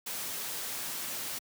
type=noise; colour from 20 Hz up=white; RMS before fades=-37 dBFS; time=0.06-1.39 s; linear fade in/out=10 ms; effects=high-pass 100 Hz 12 dB/octave